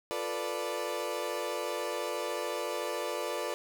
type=chord; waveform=30% pulse; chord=B half-diminished seventh; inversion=second; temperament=equal; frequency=349.2 / 440 / 493.9 / 587.3 Hz; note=F4 / A4 / B4 / D5; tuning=0 / 0 / 0 / 0 cents; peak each=-38 / -36 / -35 / -34 dBFS; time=0.11-3.54 s; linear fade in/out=0 ms; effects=none